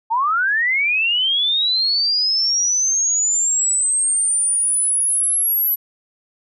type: linear sweep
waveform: sine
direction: up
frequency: 868 to 11840 Hz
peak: -15 dBFS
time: 0.1-5.76 s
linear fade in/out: 20 ms
effects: none